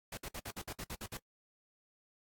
pink noise bursts, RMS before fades -43 dBFS, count 10, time 0.12-1.173 s, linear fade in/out 5 ms, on 54 ms, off 57 ms, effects noise-tail reverb RT60 0.1 s tail -23 dB re dry + AAC 64 kbps

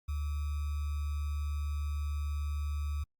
sine tone with sample-and-hold, 73.42 Hz, D2, in tune, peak -31 dBFS, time 0.08-3.04 s, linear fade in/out 10 ms, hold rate 1225 Hz, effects Opus 48 kbps

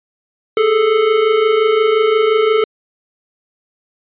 square tone pair together, 414.3 / 440 Hz, G#4 / A4, -4 / 0 cents, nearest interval minor second, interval 104 cents, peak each -18 / -12 dBFS, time 0.57-2.64 s, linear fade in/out 2 ms, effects resampled to 8000 Hz

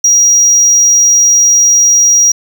triangle tone, 5730 Hz, F8, 44 cents sharp, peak -3 dBFS, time 0.04-2.32 s, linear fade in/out 5 ms, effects none

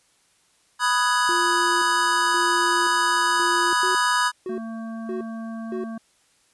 square chord, G# minor seventh, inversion first, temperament equal with one note detuned, 987.8 / 1244.5 / 1480 / 1668.9 Hz, B5 / D#6 / F#6 / G#6, 0 / 0 / 0 / +8 cents, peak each -23 / -25 / -29 / -25 dBFS, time 0.79-4.32 s, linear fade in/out 50 ms
triangle tone with tremolo, 349.8 Hz, F4, 3 cents sharp, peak -25 dBFS, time 1.29-3.73 s, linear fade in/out 0 ms, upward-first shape square, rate 0.95 Hz, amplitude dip 55%
triangle tone bursts, 370 Hz, F#4, in tune, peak -25 dBFS, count 4, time 3.83-5.84 s, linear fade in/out 2 ms, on 120 ms, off 510 ms
harmonic tone, 225.5 Hz, A3, 43 cents sharp, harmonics 1 / 3 / 5 / 7, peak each -30 / -40 / -44 / -47 dBFS, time 4.49-5.98 s, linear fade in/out 5 ms
effects white hiss -62 dBFS RMS until 6.53 s + resampled to 24000 Hz

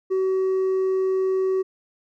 triangle tone with hard clipping, 378.5 Hz, F#4, 39 cents sharp, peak -18 dBFS, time 0.1-1.63 s, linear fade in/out 20 ms, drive 1 dB, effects none

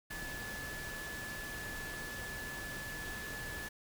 sine tone in noise, 1724 Hz, A6, 36 cents flat, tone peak -43 dBFS, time 0.1-3.69 s, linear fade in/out 10 ms, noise pink, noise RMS -45 dBFS, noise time 0.1-3.69 s, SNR -1 dB, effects none

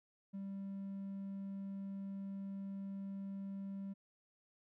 triangle tone, 196 Hz, G3, in tune, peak -39 dBFS, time 0.33-3.94 s, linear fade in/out 20 ms, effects tanh soft clip ceiling -35 dBFS

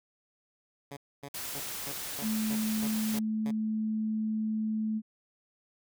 10% pulse tone bursts, 141.1 Hz, C#3, 31 cents sharp, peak -32 dBFS, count 9, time 0.91-3.512 s, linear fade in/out 5 ms, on 58 ms, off 260 ms
white noise, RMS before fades -38 dBFS, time 1.34-3.19 s, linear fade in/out 5 ms
sine tone, 217.5 Hz, A3, 20 cents flat, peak -28 dBFS, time 2.21-5.02 s, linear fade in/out 50 ms
effects none

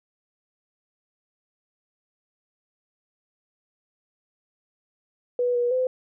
sine tone with pitch steps, 490.5 / 483.1 / 511 Hz, B4 / B4 / C5, -12 / -38 / -41 cents, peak -20 dBFS, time 5.39-5.87 s, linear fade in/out 2 ms, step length 160 ms, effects none

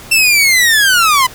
sawtooth linear sweep, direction down, 2703 to 987.8 Hz, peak -4 dBFS, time 0.11-1.27 s, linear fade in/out 10 ms, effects pink hiss -34 dBFS RMS until 1.34 s

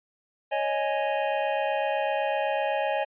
square chord, C# suspended second, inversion none, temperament equal, 554.4 / 622.3 / 830.6 Hz, C#5 / D#5 / G#5, 0 / 0 / 0 cents, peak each -30 / -30 / -29 dBFS, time 0.51-3.05 s, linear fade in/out 20 ms, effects resampled to 8000 Hz

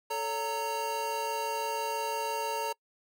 square tone cluster, 438.4 / 563 / 923 Hz, A4 / C#5 / A#5, -6 / +27 / -17 cents, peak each -38 / -39 / -33 dBFS, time 0.1-2.73 s, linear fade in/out 10 ms, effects noise-tail reverb RT60 0.1 s tail -25 dB re dry

